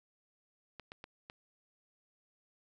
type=clicks; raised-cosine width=0.3 ms; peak=-30 dBFS; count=4; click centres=0.797 / 0.919 / 1.041 / 1.299 s; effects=none